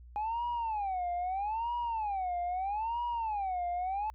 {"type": "tone with vibrato", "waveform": "sine", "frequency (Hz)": 821, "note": "G#5", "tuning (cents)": -20, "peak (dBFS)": -29, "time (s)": [0.16, 4.1], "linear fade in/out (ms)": 0, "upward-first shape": "sine", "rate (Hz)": 0.78, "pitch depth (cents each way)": 270, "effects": ["tanh soft clip ceiling -29 dBFS", "added 60 Hz sine -49 dBFS peak until 4.14 s"]}